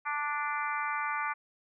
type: harmonic tone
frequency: 293.7 Hz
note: D4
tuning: in tune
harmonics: 3 / 4 / 5 / 6 / 7 / 8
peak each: -36 / -34 / -37 / -42 / -39 / -41 dBFS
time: 0.05-1.34 s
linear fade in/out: 20 ms
effects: none